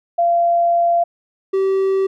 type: tone pair in turn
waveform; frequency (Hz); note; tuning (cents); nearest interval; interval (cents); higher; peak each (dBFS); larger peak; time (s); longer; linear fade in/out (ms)
sine / triangle; 687 / 385.6; F5 / G4; -29 / -28; minor seventh; 999; first; -12; neither; 0.18-1.04 / 1.53-2.07; first; 10
effects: none